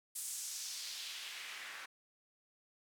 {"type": "noise with band-pass filter sweep", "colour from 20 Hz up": "white", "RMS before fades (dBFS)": -45, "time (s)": [0.15, 1.86], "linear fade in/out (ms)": 10, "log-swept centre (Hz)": [9400, 1500], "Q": 1.6, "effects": []}